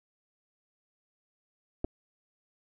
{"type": "clicks", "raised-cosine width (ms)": 2, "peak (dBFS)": -19, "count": 2, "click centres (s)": [1.844, 1.847], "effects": []}